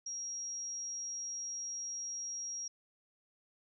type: tone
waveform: sine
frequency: 5640 Hz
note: F8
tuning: 16 cents sharp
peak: -38 dBFS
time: 0.06-2.68 s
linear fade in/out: 5 ms
effects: none